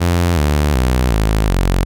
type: tone with pitch steps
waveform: sawtooth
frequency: 86.9 / 73.92 / 62.88 / 53.49 / 45.5 Hz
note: F2 / D2 / B1 / A1 / F#1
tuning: -8 / +12 / +32 / -48 / -28 cents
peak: -8 dBFS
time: 0-1.85 s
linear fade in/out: 20 ms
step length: 370 ms
effects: none